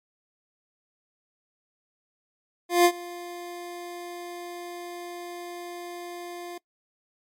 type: tone with ADSR envelope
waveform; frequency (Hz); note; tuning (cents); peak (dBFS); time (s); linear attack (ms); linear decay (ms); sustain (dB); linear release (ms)
25% pulse; 350; F4; +4; -10; 2.69-6.58; 160; 65; -22; 5
effects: noise-tail reverb RT60 0.1 s tail -22 dB re dry + MP3 64 kbps